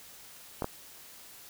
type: clicks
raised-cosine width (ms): 1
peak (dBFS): -17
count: 2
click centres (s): 0.622 / 0.644
effects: white hiss -51 dBFS RMS until 1.49 s